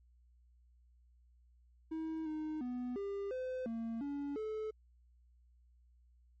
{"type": "tone with pitch steps", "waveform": "triangle", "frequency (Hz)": [319.7, 309.5, 247.7, 399.4, 512, 228.2, 284.5, 433.3], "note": ["D#4", "D#4", "B3", "G4", "C5", "A#3", "C#4", "A4"], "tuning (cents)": [47, -9, 5, 32, -38, -37, 45, -27], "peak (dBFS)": -35, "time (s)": [1.91, 4.71], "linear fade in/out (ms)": 10, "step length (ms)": 350, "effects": ["added 60 Hz sine -63 dBFS peak until 6.4 s", "MP3 32 kbps"]}